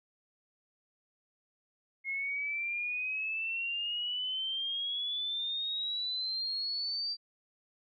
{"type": "exponential sweep", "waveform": "sine", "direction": "up", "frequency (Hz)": [2154, 4699], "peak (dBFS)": -32, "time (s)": [2.04, 7.17], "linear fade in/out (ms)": 50, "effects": []}